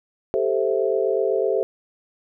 sine chord, A minor seventh, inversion third, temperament equal, 392 / 440 / 523.3 / 659.3 Hz, G4 / A4 / C5 / E5, 0 / 0 / 0 / 0 cents, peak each -23 / -23 / -24 / -27 dBFS, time 0.34-1.63 s, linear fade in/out 0 ms, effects none

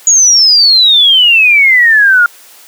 sine exponential sweep, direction down, 6830 to 1396.9 Hz, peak -3 dBFS, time 0.07-2.26 s, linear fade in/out 2 ms, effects white hiss -38 dBFS RMS until 2.67 s + high-pass 400 Hz 12 dB/octave

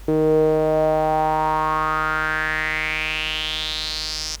sawtooth tone with band-pass filter sweep, 155.8 Hz, D#3, 3 cents sharp, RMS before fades -21 dBFS, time 0.08-4.36 s, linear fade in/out 5 ms, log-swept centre 390 to 5600 Hz, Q 5.1, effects added 50 Hz sine -36 dBFS peak until 4.4 s + pink hiss -48 dBFS RMS until 4.4 s

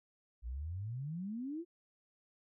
sine exponential sweep, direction up, 55 to 355.8 Hz, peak -38 dBFS, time 0.42-1.65 s, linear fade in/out 50 ms, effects none

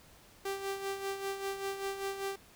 sawtooth tone with tremolo, 392 Hz, G4, in tune, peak -29 dBFS, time 0.45-2.36 s, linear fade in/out 5 ms, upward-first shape sine, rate 5.1 Hz, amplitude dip 60%, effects pink hiss -59 dBFS RMS until 2.55 s

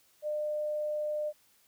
sine tone, 602 Hz, D5, 43 cents sharp, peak -30 dBFS, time 0.22-1.33 s, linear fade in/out 50 ms, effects white hiss -66 dBFS RMS until 1.67 s

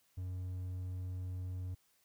triangle tone, 91.5 Hz, F#2, 19 cents flat, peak -36 dBFS, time 0.17-1.75 s, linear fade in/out 10 ms, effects white hiss -73 dBFS RMS until 2.04 s

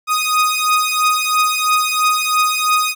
sawtooth beating tone pair, 1244.5 / 1247.5 Hz, D#6 / D#6, 0 / +4 cents, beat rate 3 Hz, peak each -13 / -13 dBFS, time 0.07-2.95 s, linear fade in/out 50 ms, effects none

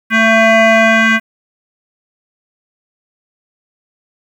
sine tone with frequency modulation, 671 Hz, E5, 31 cents sharp, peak -4 dBFS, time 0.1-1.2 s, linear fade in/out 50 ms, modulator 447 Hz, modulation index 3.8, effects tanh soft clip ceiling -5 dBFS + 7-bit

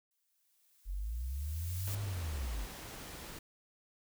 blue noise with exponential growth, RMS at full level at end -42 dBFS, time 0.11-1.95 s, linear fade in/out 2 ms, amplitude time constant 400 ms
sine linear two-way sweep, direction up then down, 42.34 to 103.83 to 42.34 Hz, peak -35 dBFS, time 0.85-2.68 s, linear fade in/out 50 ms, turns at 2.02 s
pink noise, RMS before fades -47 dBFS, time 1.87-3.39 s, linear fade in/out 5 ms
effects none

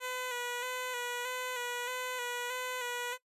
10% pulse tone with vibrato, 495.8 Hz, B4, 7 cents sharp, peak -27 dBFS, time 0-3.18 s, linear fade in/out 50 ms, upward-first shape square, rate 1.6 Hz, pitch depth 33 cents each way, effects noise-tail reverb RT60 0.1 s tail -18 dB re dry + resampled to 32000 Hz

